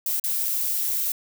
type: noise with dropouts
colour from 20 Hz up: violet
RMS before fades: -25 dBFS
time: 0.06-1.12 s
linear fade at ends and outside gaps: 2 ms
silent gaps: 0.198-0.239 s
effects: none